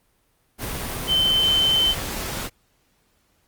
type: tone in noise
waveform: sine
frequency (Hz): 3077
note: G7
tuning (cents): -33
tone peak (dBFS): -16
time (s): 1.07-1.95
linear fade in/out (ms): 50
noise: pink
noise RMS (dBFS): -29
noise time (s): 0.58-2.5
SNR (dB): +10
effects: pink hiss -65 dBFS RMS until 3.47 s + Opus 32 kbps